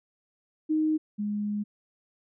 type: tone pair in turn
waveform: sine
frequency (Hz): 311.1 / 207.6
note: D#4 / G#3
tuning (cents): 0 / 0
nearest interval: perfect fifth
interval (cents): 700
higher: first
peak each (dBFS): -22 / -27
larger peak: first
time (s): 0.69-0.98 / 1.18-1.64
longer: second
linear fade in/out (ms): 20
effects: none